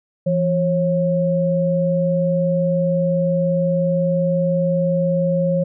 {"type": "tone pair together", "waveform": "sine", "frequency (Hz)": [169.4, 543.7], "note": ["E3", "C#5"], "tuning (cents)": [48, -34], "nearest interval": "octave + minor sixth", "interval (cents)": 2018, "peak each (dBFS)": -18, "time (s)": [0.26, 5.64], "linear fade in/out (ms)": 10, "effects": []}